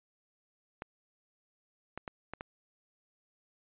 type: clicks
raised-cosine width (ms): 0.5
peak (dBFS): -24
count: 5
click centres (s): 0.821 / 1.976 / 2.078 / 2.336 / 2.409
effects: resampled to 8000 Hz